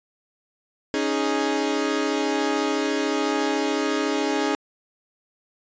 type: chord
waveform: sawtooth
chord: C# suspended second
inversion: none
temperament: equal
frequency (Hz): 277.2 / 311.1 / 415.3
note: C#4 / D#4 / G#4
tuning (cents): 0 / 0 / 0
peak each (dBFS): -22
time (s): 0.94-4.55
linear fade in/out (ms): 0
effects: resampled to 16000 Hz